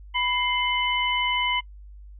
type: tone cluster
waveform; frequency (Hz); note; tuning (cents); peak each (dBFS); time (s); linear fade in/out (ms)
sine; 987 / 2096 / 3004; B5 / C7 / F#7; -1 / +2 / +26; -26 / -26 / -26; 0.14-1.61; 20
effects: noise-tail reverb RT60 0.1 s tail -25 dB re dry + added 50 Hz sine -41 dBFS peak until 2.19 s